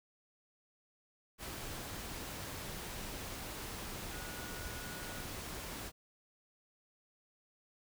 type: tone in noise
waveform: sine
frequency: 1457 Hz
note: F#6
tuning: 27 cents flat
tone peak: -51 dBFS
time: 4.1-5.25 s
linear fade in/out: 50 ms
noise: pink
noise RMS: -44 dBFS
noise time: 1.38-5.92 s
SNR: -10 dB
effects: none